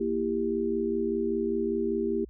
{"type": "chord", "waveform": "sine", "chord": "E diminished", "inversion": "second", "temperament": "equal with one note detuned", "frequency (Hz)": [233.1, 329.6, 394.7], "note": ["Bb3", "E4", "G4"], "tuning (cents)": [0, 0, 12], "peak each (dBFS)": [-31, -31, -28], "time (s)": [0, 2.25], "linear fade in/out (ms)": 10, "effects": ["added 60 Hz sine -46 dBFS peak until 2.29 s"]}